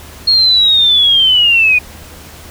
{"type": "linear sweep", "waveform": "sine", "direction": "down", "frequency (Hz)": [4304, 2444], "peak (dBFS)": -6, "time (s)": [0.27, 1.79], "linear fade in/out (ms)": 10, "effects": ["added 78 Hz sine -37 dBFS peak until 2.5 s", "pink hiss -35 dBFS RMS until 2.5 s"]}